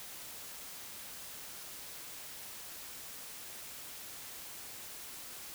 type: silence
effects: white hiss -47 dBFS RMS until 5.54 s